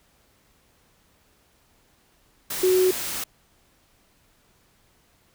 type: tone in noise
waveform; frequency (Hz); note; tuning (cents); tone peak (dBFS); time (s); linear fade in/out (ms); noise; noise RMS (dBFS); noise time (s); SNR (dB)
sine; 370; F#4; 0; -16; 2.63-2.91; 5; white; -30; 2.5-3.24; +11
effects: pink hiss -62 dBFS RMS until 5.34 s